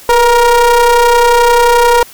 square ring-modulated tone, 233.1 Hz, A#3, in tune, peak -3 dBFS, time 0.09-2.03 s, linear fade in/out 2 ms, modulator 715 Hz, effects white hiss -36 dBFS RMS until 2.13 s

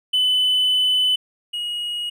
triangle tone pair in turn, 3010 / 2890 Hz, F#7 / F#7, +29 / -41 cents, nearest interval minor second, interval 70 cents, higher first, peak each -13 / -22 dBFS, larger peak first, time 0.13-1.16 / 1.53-2.1 s, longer first, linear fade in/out 10 ms, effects tanh soft clip ceiling -10 dBFS

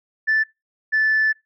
sine tone pair in turn, 1757 / 1749.6 Hz, A6 / A6, -3 / -10 cents, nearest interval unison, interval 7 cents, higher first, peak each -14 dBFS, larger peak neither, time 0.27-0.44 / 0.92-1.33 s, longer second, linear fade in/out 20 ms, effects noise-tail reverb RT60 0.2 s tail -21 dB re dry + tanh soft clip ceiling -12 dBFS

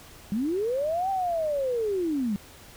sine linear two-way sweep, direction up then down, 191.5 to 787 to 191.5 Hz, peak -24 dBFS, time 0.32-2.36 s, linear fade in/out 0 ms, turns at 1.1 s, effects added 85 Hz sine -58 dBFS peak until 2.76 s + pink hiss -49 dBFS RMS until 2.76 s

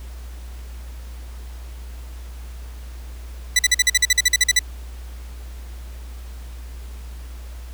15% pulse tone bursts, 1980 Hz, B6, 4 cents sharp, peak -6 dBFS, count 14, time 3.56-4.592 s, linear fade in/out 5 ms, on 31 ms, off 46 ms, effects added 60 Hz sine -32 dBFS peak until 7.73 s + pink hiss -47 dBFS RMS until 7.73 s

